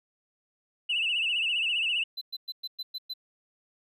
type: tone with vibrato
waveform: sine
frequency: 2775 Hz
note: F7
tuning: 12 cents flat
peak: -24 dBFS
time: 0.89-2.04 s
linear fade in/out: 10 ms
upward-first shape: sine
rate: 15 Hz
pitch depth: 110 cents each way
type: tone bursts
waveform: triangle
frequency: 4036 Hz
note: B7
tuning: 37 cents sharp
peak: -31 dBFS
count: 7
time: 2.17-3.138 s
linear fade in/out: 10 ms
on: 44 ms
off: 110 ms
effects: tanh soft clip ceiling -20 dBFS